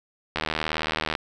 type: click train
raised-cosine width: 0.3 ms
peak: -9 dBFS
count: 63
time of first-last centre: 0.36-1.152 s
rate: 78.3 Hz
effects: none

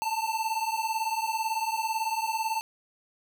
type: beating tone pair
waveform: square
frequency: 880 / 898 Hz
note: A5 / A5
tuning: 0 / +35 cents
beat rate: 18 Hz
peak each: -31 dBFS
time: 0.02-2.61 s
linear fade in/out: 0 ms
effects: none

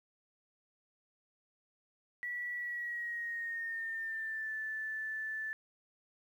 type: tone with pitch glide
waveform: sine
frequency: 1946 to 1753.8 Hz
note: B6 to A6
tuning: -26 to -6 cents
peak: -36 dBFS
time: 2.23-5.53 s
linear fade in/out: 0 ms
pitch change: -180 cents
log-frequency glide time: 2.55-4.53 s
effects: 11-bit

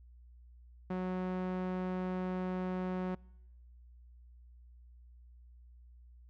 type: tone with low-pass filter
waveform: sawtooth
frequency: 183.9 Hz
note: F#3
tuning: 10 cents flat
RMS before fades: -36 dBFS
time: 0.9-3.15 s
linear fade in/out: 5 ms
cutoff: 1600 Hz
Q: 0.58
effects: noise-tail reverb RT60 1.0 s tail -26 dB re dry + added 60 Hz sine -54 dBFS peak until 6.29 s

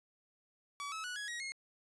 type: tone with pitch steps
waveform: sawtooth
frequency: 1141 / 1295.6 / 1471.2 / 1670.5 / 1896.9 / 2154 Hz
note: C#6 / E6 / F#6 / G#6 / A#6 / C7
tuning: +50 / -30 / -10 / +10 / +30 / +50 cents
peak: -36 dBFS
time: 0.8-1.52 s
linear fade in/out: 0 ms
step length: 120 ms
effects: resampled to 22050 Hz

